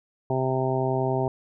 harmonic tone, 130.81 Hz, C3, in tune, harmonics 1 / 2 / 3 / 4 / 5 / 6 / 7, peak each -27 / -32 / -27 / -36 / -29 / -32 / -33 dBFS, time 0.3-1.28 s, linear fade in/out 2 ms, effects none

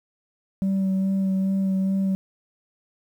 sine tone with vibrato, 192 Hz, G3, 36 cents flat, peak -17 dBFS, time 0.62-2.15 s, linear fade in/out 0 ms, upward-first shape sine, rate 2.4 Hz, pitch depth 16 cents each way, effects tanh soft clip ceiling -19 dBFS + 9-bit

